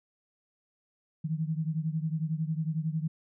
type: beating tone pair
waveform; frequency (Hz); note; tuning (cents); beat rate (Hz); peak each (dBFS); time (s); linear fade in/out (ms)
sine; 155.56 / 166.56; D#3 / E3; 0 / +18; 11; -30 / -33; 1.24-3.08; 10
effects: none